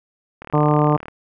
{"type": "click train", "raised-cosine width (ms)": 0.5, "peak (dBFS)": -19, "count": 26, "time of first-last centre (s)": [0.42, 1.083], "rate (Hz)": 37.7}
{"type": "harmonic tone", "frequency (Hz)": 149.6, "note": "D3", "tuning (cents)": 32, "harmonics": [1, 2, 3, 4, 5, 6, 7, 8], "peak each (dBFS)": [-17, -20, -22, -23, -24, -25, -25, -26], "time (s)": [0.53, 0.97], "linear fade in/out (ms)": 10}
{"effects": []}